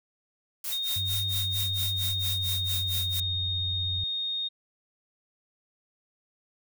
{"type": "noise with tremolo", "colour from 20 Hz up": "blue", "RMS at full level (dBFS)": -32, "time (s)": [0.64, 3.2], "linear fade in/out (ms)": 2, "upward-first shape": "sine", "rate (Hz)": 4.4, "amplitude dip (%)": 95}
{"type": "tone", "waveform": "sine", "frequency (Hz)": 3700, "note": "A#7", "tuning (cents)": -14, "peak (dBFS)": -28, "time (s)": [0.71, 4.49], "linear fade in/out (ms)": 20}
{"type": "tone with pitch glide", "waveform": "sine", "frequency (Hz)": [98, 91.97], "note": ["G2", "F#2"], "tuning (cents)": [0, -10], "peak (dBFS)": -31, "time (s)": [0.96, 4.04], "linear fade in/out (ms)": 5, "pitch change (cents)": -110, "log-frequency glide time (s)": [1.28, 3.31]}
{"effects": []}